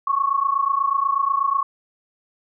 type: tone pair together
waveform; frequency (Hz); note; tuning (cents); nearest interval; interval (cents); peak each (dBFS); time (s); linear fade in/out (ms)
sine; 1093.8 / 1122; C#6 / C#6; -23 / +21; unison; 44; -20 / -21; 0.07-1.63; 5
effects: none